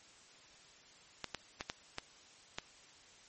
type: clicks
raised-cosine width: 0.2 ms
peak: -20 dBFS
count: 6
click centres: 1.243 / 1.347 / 1.609 / 1.699 / 1.984 / 2.585 s
effects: white hiss -60 dBFS RMS until 3.28 s + MP3 32 kbps